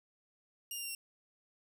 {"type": "tone with pitch steps", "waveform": "10% pulse", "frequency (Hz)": [2826, 2797, 2768, 2739], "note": ["F7", "F7", "F7", "F7"], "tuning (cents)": [20, 2, -16, -34], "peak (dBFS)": -31, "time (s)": [0.71, 0.95], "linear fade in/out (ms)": 2, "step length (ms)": 60, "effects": []}